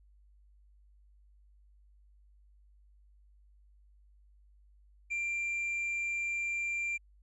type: tone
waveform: triangle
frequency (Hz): 2372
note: D7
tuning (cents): +17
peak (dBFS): -30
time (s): 5.1-6.98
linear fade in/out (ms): 20
effects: added 50 Hz sine -59 dBFS peak until 7.22 s + resampled to 24000 Hz